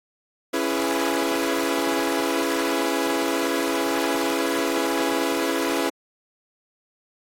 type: chord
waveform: sawtooth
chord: C# minor seventh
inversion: none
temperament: equal with one note detuned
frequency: 277.2 / 335 / 415.3 / 493.9 Hz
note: C#4 / E4 / G#4 / B4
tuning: 0 / +28 / 0 / 0 cents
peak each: -23 / -22 / -25 / -25 dBFS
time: 0.53-5.9 s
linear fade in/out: 10 ms
effects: AAC 48 kbps